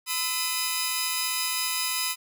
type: tone cluster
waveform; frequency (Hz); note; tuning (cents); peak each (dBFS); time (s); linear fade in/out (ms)
10% pulse; 1009 / 1306 / 2441 / 3683 / 5050; B5 / E6 / D#7 / A#7 / D#8; +37 / -17 / -34 / -22 / +25; -23 / -27 / -23 / -29 / -25; 0.06-2.16; 50
effects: none